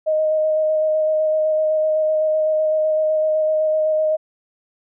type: tone with vibrato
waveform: sine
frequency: 622.3 Hz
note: D#5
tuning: in tune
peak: -15 dBFS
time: 0.06-4.17 s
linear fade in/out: 20 ms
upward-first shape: square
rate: 7.9 Hz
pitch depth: 10 cents each way
effects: none